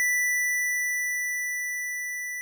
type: tone with level ramp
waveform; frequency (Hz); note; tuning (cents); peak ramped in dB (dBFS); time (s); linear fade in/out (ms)
square; 1975.5; B6; 0; -22 to -32; 0-2.41; 0
effects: none